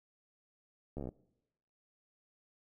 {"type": "slowing click train", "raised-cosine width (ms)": 2, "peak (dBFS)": -28, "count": 9, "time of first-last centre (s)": [0.97, 1.09], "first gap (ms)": 13, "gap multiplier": 1.04, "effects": ["noise-tail reverb RT60 0.9 s tail -23 dB re dry"]}